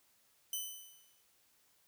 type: tone with exponential decay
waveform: 5% pulse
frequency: 3019 Hz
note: F#7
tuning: 34 cents sharp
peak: -26 dBFS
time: 0.53-1.22 s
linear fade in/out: 2 ms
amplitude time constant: 150 ms
effects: white hiss -71 dBFS RMS until 1.87 s